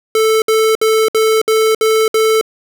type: tone bursts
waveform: square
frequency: 440 Hz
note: A4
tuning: in tune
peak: -10 dBFS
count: 7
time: 0.15-2.412 s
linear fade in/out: 2 ms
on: 270 ms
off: 62 ms
effects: none